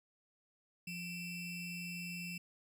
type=ring-modulated tone; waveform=square; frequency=1256 Hz; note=D#6; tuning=16 cents sharp; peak=-39 dBFS; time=0.87-2.38 s; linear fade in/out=5 ms; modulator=1430 Hz; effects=none